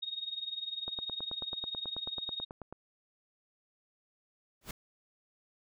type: tone with tremolo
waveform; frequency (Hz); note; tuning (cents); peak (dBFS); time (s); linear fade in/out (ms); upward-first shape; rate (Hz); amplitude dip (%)
sine; 3729; A#7; 0; -32; 0.02-2.45; 10; triangle; 20; 90
type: click train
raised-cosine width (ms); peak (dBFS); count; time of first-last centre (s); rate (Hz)
1; -29; 18; 0.88-2.726; 9.21
type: noise with exponential growth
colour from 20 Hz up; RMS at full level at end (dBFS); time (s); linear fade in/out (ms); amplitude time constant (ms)
pink; -35; 4.61-4.71; 5; 20
effects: none